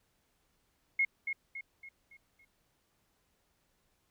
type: tone with echo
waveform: sine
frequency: 2161 Hz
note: C#7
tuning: 45 cents flat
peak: -25 dBFS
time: 0.99-1.05 s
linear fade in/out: 5 ms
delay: 280 ms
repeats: 5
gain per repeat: -7 dB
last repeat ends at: 2.45 s
effects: pink hiss -75 dBFS RMS until 4.1 s